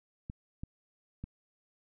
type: clicks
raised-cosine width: 5 ms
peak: -27 dBFS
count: 3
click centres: 0.299 / 0.635 / 1.24 s
effects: none